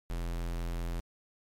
square tone, 42.59 Hz, F1, 43 cents flat, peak -33 dBFS, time 0.1-1 s, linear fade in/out 0 ms, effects MP3 64 kbps

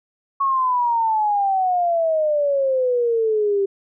sine exponential sweep, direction down, 1108.7 to 390 Hz, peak -16 dBFS, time 0.4-3.66 s, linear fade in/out 10 ms, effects none

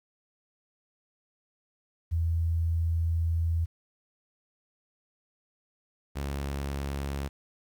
sine / sawtooth tone pair in turn, 82.9 / 69.78 Hz, E2 / C#2, +10 / +12 cents, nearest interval minor third, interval 298 cents, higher first, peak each -24 / -27 dBFS, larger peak first, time 2.11-3.66 / 6.15-7.29 s, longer first, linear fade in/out 20 ms, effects 10-bit

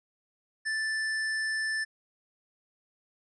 sine tone with hard clipping, 1760 Hz, A6, in tune, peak -30 dBFS, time 0.65-1.85 s, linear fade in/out 20 ms, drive 14 dB, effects resampled to 22050 Hz

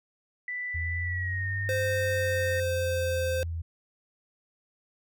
sine tone with pitch glide, 1981 to 1837.7 Hz, B6 to A#6, +5 to -25 cents, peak -31 dBFS, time 0.48-2.6 s, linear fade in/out 2 ms, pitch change -130 cents, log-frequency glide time 1-1.48 s
sine exponential two-way sweep, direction up then down, 82.1 to 100 to 82.1 Hz, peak -30 dBFS, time 0.74-3.62 s, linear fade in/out 10 ms, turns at 1.68 s
square tone, 519 Hz, C5, 14 cents flat, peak -28 dBFS, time 1.69-3.43 s, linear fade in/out 0 ms
effects none

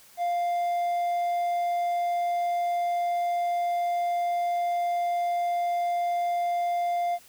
triangle tone, 698.5 Hz, F5, in tune, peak -22 dBFS, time 0.17-7.19 s, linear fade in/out 50 ms, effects white hiss -54 dBFS RMS until 7.28 s

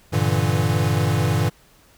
square chord, E half-diminished seventh, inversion first, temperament equal with one note detuned, 98 / 116.54 / 145.82 / 164.81 Hz, G2 / Bb2 / D3 / E3, 0 / 0 / -12 / 0 cents, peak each -23 / -23 / -24 / -26 dBFS, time 0.12-1.5 s, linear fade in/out 20 ms, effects pink hiss -54 dBFS RMS until 1.97 s

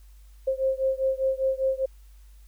sine beating tone pair, 528 / 533 Hz, C5 / C5, +16 / +32 cents, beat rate 5 Hz, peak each -25 / -26 dBFS, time 0.47-1.86 s, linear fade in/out 10 ms, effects added 50 Hz sine -47 dBFS peak until 2.47 s + white hiss -64 dBFS RMS until 2.47 s

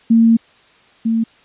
sine tone pair in turn, 228 / 226.2 Hz, A#3 / A3, -38 / +48 cents, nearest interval unison, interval 14 cents, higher first, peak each -7 / -13 dBFS, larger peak first, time 0.1-0.37 / 1.05-1.24 s, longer first, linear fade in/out 10 ms, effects white hiss -50 dBFS RMS until 1.44 s + resampled to 8000 Hz

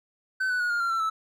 triangle tone with pitch steps, 1526 / 1487.7 / 1450.4 / 1414 / 1378.5 / 1343.9 / 1310.2 Hz, G6 / F#6 / F#6 / F6 / F6 / E6 / E6, -47 / +9 / -35 / +21 / -23 / +33 / -11 cents, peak -22 dBFS, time 0.4-1.1 s, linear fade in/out 10 ms, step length 100 ms, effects none

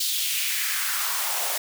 white noise with high-pass filter sweep, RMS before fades -26 dBFS, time 0-1.58 s, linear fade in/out 5 ms, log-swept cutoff 4000 to 590 Hz, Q 2.2, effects none

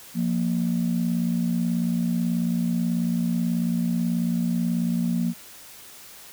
sine tone pair together, 174.77 / 233.1 Hz, F3 / A#3, +2 / 0 cents, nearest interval perfect fourth, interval 498 cents, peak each -23 dBFS, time 0.14-5.34 s, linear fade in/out 50 ms, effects tanh soft clip ceiling -15 dBFS + white hiss -45 dBFS RMS until 6.32 s

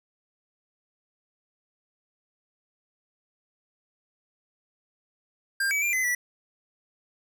square tone with pitch steps, 1597 / 2286 / 2383 / 2036 / 1955 Hz, G6 / D7 / D7 / C7 / B6, +32 / -47 / +25 / -48 / -18 cents, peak -24 dBFS, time 5.6-6.15 s, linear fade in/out 5 ms, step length 110 ms, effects none

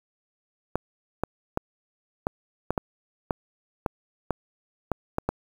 clicks, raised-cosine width 1 ms, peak -10 dBFS, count 12, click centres 0.756 / 1.236 / 1.574 / 2.269 / 2.706 / 2.778 / 3.308 / 3.862 / 4.307 / 4.917 / 5.184 / 5.29 s, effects 7-bit

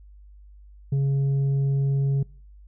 triangle tone with tanh clipping, 138 Hz, C#3, 7 cents flat, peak -20 dBFS, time 0.92-2.23 s, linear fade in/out 5 ms, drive 8 dB, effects noise-tail reverb RT60 0.5 s tail -24 dB re dry + added 50 Hz sine -45 dBFS peak until 2.67 s

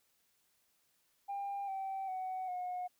sine tone with pitch steps, 799 / 773.1 / 748.1 / 723.9 Hz, G5 / G5 / F#5 / F#5, +33 / -24 / +19 / -38 cents, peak -35 dBFS, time 1.28-2.88 s, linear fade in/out 20 ms, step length 400 ms, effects tanh soft clip ceiling -34 dBFS + white hiss -75 dBFS RMS until 2.99 s

